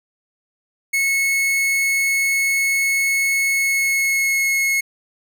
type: tone with pitch glide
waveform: 45% pulse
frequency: 2192 to 2176 Hz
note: C#7 to C#7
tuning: -20 to -33 cents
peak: -16 dBFS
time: 0.93-4.81 s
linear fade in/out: 10 ms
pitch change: -13 cents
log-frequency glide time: 3.47-4.47 s
effects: none